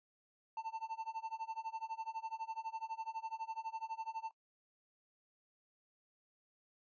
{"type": "tone with tremolo", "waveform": "triangle", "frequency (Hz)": 894, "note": "A5", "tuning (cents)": 27, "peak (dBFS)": -35, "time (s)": [0.57, 4.31], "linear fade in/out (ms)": 2, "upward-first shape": "sine", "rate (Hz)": 12, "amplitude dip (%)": 95, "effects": ["noise-tail reverb RT60 0.1 s tail -20 dB re dry", "resampled to 16000 Hz"]}